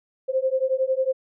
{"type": "beating tone pair", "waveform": "sine", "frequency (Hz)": [519, 530], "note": ["C5", "C5"], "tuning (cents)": [-14, 22], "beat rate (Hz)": 11, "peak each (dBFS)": -23, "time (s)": [0.28, 1.13], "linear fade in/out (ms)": 20, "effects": []}